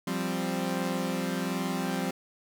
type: chord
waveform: sawtooth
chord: F suspended second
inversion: none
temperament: equal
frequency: 174.61 / 196 / 261.6 Hz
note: F3 / G3 / C4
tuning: 0 / 0 / 0 cents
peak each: -29 dBFS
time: 0.07-2.11 s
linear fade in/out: 5 ms
effects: none